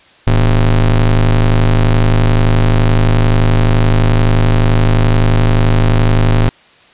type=ring-modulated tone; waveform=square; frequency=66.9 Hz; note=C2; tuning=39 cents sharp; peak=-5 dBFS; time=0.27-6.49 s; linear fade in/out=0 ms; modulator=41.1 Hz; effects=white hiss -45 dBFS RMS until 6.93 s + resampled to 8000 Hz